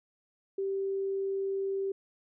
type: tone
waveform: sine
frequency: 390 Hz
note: G4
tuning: 9 cents flat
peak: -29 dBFS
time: 0.58-1.92 s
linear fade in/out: 5 ms
effects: none